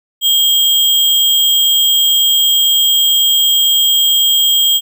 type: tone with sample-and-hold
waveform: sine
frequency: 3228 Hz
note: G#7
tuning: 50 cents flat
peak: -8 dBFS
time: 0.21-4.81 s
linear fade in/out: 50 ms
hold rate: 11025 Hz
effects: none